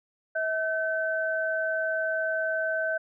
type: tone pair together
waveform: sine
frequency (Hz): 643 / 1532.9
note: E5 / G6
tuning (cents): -43 / -39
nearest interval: octave + minor third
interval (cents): 1504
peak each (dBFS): -28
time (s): 0.35-2.98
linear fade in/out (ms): 10
effects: none